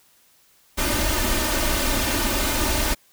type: noise with comb filter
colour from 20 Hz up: pink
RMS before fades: -22 dBFS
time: 0.77-2.95 s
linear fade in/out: 20 ms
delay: 3.3 ms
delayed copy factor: +0.75
effects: white hiss -58 dBFS RMS until 3.12 s